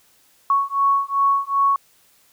sine beating tone pair, 1108.7 / 1111.3 Hz, C#6 / C#6, 0 / +4 cents, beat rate 2.6 Hz, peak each -19 dBFS, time 0.5-1.76 s, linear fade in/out 2 ms, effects white hiss -57 dBFS RMS until 2.32 s

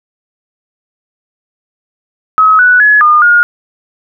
sine tone with pitch steps, 1278 / 1480 / 1695 / 1215 / 1428 Hz, D#6 / F#6 / G#6 / D#6 / F6, +46 / 0 / +35 / -42 / +38 cents, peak -3 dBFS, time 2.38-3.43 s, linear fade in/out 0 ms, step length 210 ms, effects none

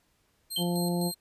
15% pulse tone with tremolo, 4186 Hz, C8, in tune, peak -27 dBFS, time 0.5-1.15 s, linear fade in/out 20 ms, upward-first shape square, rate 3.9 Hz, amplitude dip 60%
sine tone with exponential decay, 3136 Hz, G7, in tune, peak -25 dBFS, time 0.56-0.76 s, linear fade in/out 5 ms, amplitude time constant 43 ms
harmonic tone, 174.61 Hz, F3, in tune, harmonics 1 / 2 / 3 / 4 / 5, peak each -27 / -33 / -37 / -39 / -41 dBFS, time 0.57-1.12 s, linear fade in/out 50 ms
effects pink hiss -70 dBFS RMS until 1.2 s + resampled to 32000 Hz

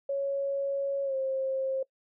sine tone with pitch glide, 554.4 to 531.8 Hz, C#5 to C5, 0 to +28 cents, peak -27 dBFS, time 0.09-1.83 s, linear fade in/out 5 ms, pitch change -72 cents, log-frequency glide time 1.04-1.15 s, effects noise-tail reverb RT60 0.1 s tail -23 dB re dry

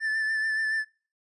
triangle tone with vibrato, 1760 Hz, A6, in tune, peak -23 dBFS, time 0-0.85 s, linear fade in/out 50 ms, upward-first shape sine, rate 7 Hz, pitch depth 25 cents each way, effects noise-tail reverb RT60 0.4 s tail -25 dB re dry + resampled to 24000 Hz

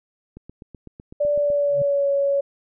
click train, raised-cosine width 3 ms, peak -26 dBFS, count 10, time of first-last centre 0.37-1.502 s, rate 7.95 Hz
sine tone with pitch glide, 584 to 559.6 Hz, D5 to C#5, -10 to +16 cents, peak -17 dBFS, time 1.2-2.41 s, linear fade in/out 10 ms, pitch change -74 cents, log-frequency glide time 1.33-2.09 s
sine tone with exponential growth, 140.8 Hz, C#3, 27 cents sharp, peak -25 dBFS, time 1.66-1.82 s, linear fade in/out 2 ms, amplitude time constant 33 ms
effects none

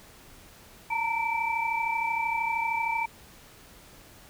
sine tone cluster, 898 / 931 / 2328 Hz, A5 / A#5 / D7, +35 / -2 / -16 cents, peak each -30 dBFS, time 0.9-3.06 s, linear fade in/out 10 ms, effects pink hiss -52 dBFS RMS until 4.29 s

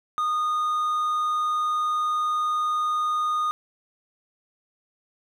triangle tone, 1230 Hz, D#6, 20 cents flat, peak -20 dBFS, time 0.18-3.51 s, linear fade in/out 0 ms, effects none

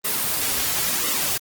white noise with flanger, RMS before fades -23 dBFS, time 0.04-1.38 s, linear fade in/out 10 ms, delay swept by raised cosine 1.2 to 6 ms, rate 0.96 Hz, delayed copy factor -0.55, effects Opus 24 kbps

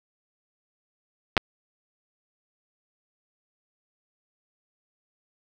clicks, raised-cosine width 0.3 ms, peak -3 dBFS, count 2, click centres 1.368 / 1.377 s, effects none

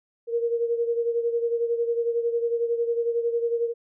sine beating tone pair, 466.2 / 477.2 Hz, A#4 / A#4, 0 / +41 cents, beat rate 11 Hz, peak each -23 / -29 dBFS, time 0.27-3.74 s, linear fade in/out 50 ms, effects none

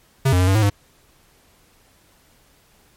square tone with pitch steps, 134.2 / 90.2 / 91.7 / 96 / 108.7 / 101.3 Hz, C3 / F#2 / F#2 / G2 / A2 / G#2, +44 / -44 / -15 / -36 / -21 / -43 cents, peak -14 dBFS, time 0.25-0.7 s, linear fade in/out 10 ms, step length 75 ms, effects pink hiss -56 dBFS RMS until 2.96 s + MP3 64 kbps

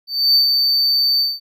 triangle tone with ADSR envelope, 4569 Hz, D8, 48 cents flat, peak -8 dBFS, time 0.07-1.4 s, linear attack 280 ms, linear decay 110 ms, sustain -4 dB, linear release 200 ms, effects none

